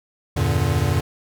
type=chord; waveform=square; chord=E half-diminished seventh; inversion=none; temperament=equal with one note detuned; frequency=82.41 / 97.1 / 116.54 / 146.83 Hz; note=E2 / G2 / Bb2 / D3; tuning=0 / -16 / 0 / 0 cents; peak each=-24 dBFS; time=0.36-1.01 s; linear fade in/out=10 ms; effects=none